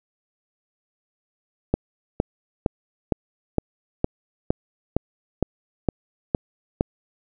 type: click train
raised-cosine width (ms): 2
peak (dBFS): -5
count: 12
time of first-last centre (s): 1.74-6.809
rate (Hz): 2.17
effects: none